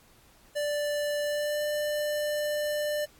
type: tone with pitch glide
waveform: square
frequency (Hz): 587.3 to 595.2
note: D5 to D5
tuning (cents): 0 to +23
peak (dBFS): -28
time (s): 0.55-3.06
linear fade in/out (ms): 20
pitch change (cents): +23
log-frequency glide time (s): 1.23-1.62
effects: pink hiss -59 dBFS RMS until 3.19 s + AAC 64 kbps